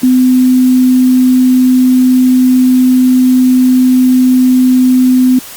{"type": "tone with quantisation", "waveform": "sine", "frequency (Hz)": 254.4, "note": "C4", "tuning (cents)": -48, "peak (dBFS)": -4, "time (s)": [0.03, 5.39], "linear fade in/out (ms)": 5, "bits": 5, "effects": ["white hiss -29 dBFS RMS until 5.56 s", "Opus 48 kbps"]}